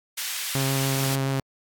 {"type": "high-pass noise", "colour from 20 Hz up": "pink", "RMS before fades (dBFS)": -30, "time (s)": [0.17, 1.16], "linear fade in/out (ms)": 10, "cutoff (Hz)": 2200, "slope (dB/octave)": 12}
{"type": "tone with vibrato", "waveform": "sawtooth", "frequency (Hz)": 135.4, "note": "C#3", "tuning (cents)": -40, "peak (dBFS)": -19, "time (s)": [0.55, 1.4], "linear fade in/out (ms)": 2, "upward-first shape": "sine", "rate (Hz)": 7, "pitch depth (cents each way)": 10}
{"effects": ["AAC 64 kbps"]}